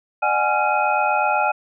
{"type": "tone cluster", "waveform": "sine", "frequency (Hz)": [604, 748, 836, 1381, 2510], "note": ["D5", "F#5", "G#5", "F6", "D#7"], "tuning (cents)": [48, 19, 11, -20, 15], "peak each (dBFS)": [-25, -23, -20, -23, -26], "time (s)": [0.22, 1.52], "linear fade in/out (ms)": 10, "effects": []}